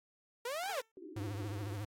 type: linear two-way sweep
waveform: sawtooth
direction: up then down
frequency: 456.4 to 830 to 456.4 Hz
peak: -33 dBFS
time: 0.45-0.81 s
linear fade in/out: 5 ms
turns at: 0.7 s
type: tone with exponential decay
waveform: 10% pulse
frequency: 446.4 Hz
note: A4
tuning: 25 cents sharp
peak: -35 dBFS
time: 0.69-0.92 s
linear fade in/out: 5 ms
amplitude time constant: 48 ms
type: band-pass noise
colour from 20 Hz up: pink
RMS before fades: -49 dBFS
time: 0.97-1.75 s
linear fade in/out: 2 ms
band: 290 to 390 Hz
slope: 96 dB/octave
type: tone with vibrato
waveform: square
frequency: 102.4 Hz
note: G#2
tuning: 24 cents flat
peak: -39 dBFS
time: 1.16-1.85 s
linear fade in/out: 5 ms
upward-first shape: triangle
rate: 14 Hz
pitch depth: 120 cents each way
effects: AAC 64 kbps